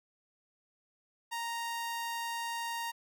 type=tone; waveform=sawtooth; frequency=931 Hz; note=A#5; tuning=2 cents flat; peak=-31 dBFS; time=1.31-2.92 s; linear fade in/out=20 ms; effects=none